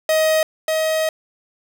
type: tone pair in turn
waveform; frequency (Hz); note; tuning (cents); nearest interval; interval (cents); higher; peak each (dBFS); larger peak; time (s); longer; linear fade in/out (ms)
45% pulse; 630 / 632.9; D#5 / D#5; +21 / +29; unison; 8; second; -14 / -17; first; 0.09-0.43 / 0.68-1.09; second; 2
effects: none